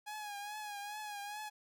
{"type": "tone with vibrato", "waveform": "sawtooth", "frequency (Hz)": 830.6, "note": "G#5", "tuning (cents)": 0, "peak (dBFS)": -38, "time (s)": [0.06, 1.5], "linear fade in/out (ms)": 20, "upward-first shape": "triangle", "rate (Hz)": 2.4, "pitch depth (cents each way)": 59, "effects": []}